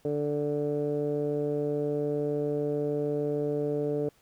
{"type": "tone with low-pass filter", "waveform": "15% pulse", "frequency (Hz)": 146.83, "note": "D3", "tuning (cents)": 0, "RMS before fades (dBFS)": -29, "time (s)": [0.05, 4.09], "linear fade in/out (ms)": 2, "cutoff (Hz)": 490, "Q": 3.7, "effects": ["pink hiss -64 dBFS RMS until 4.21 s"]}